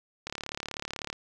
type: click train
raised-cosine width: 0.2 ms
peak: -17 dBFS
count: 32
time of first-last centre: 0.27-1.129 s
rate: 36.1 Hz
effects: none